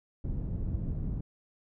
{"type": "low-pass noise", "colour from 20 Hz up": "pink", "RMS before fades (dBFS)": -33, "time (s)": [0.24, 1.21], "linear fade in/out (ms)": 5, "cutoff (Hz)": 170, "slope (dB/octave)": 12, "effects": []}